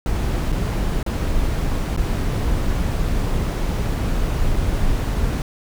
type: noise with dropouts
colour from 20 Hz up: brown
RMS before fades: -20 dBFS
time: 0.06-5.42 s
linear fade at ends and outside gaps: 1 ms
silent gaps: 0.52-0.525 / 1.029-1.063 / 1.964-1.974 s
effects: none